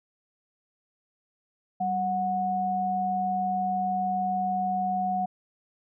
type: tone pair together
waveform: sine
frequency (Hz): 192.8 / 733.8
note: G3 / F#5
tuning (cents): -28 / -15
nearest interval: octave + major seventh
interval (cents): 2313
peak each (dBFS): -32 / -25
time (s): 1.8-5.26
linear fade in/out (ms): 10
effects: none